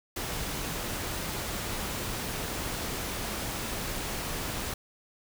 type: noise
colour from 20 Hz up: pink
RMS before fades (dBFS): -34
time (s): 0.16-4.74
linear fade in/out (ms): 5
effects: none